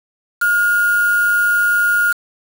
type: tone with quantisation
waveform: sine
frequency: 1427 Hz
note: F6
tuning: 37 cents sharp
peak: -12 dBFS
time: 0.41-2.13 s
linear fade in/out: 10 ms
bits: 4
effects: none